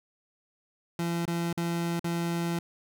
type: tone with dropouts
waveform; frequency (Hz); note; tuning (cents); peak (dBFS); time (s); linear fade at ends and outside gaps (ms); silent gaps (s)
30% pulse; 170; F3; -46; -25; 0.99-2.59; 2; 1.255-1.278 / 1.528-1.575 / 1.995-2.043
effects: none